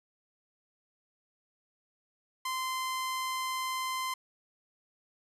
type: tone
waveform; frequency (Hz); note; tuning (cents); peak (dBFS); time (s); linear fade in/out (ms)
sawtooth; 1037; C6; -16; -28; 2.45-4.14; 5
effects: resampled to 32000 Hz